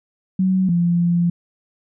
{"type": "tone pair in turn", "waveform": "sine", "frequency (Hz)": [187.4, 172.7], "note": ["F#3", "F3"], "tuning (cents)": [22, -19], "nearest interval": "minor second", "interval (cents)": 141, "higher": "first", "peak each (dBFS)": -14, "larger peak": "neither", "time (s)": [[0.39, 0.69], [0.69, 1.3]], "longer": "second", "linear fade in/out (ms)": 5, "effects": []}